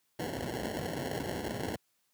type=noise with sample-and-hold; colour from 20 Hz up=white; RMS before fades=-36 dBFS; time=0.19-1.76 s; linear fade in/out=5 ms; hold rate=1225 Hz; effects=white hiss -75 dBFS RMS until 2.13 s + high-pass 80 Hz 12 dB/octave